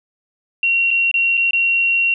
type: tone with dropouts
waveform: sine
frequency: 2743 Hz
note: F7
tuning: 32 cents flat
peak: -13 dBFS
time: 0.63-2.14 s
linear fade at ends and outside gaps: 2 ms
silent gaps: 0.906-0.911 / 1.114-1.141 / 1.371-1.375 / 1.509-1.532 s
effects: none